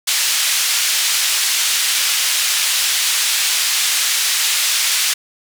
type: band-pass noise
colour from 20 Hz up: pink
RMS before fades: -17 dBFS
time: 0.07-5.14 s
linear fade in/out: 10 ms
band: 2700 to 11000 Hz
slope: 12 dB/octave
effects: none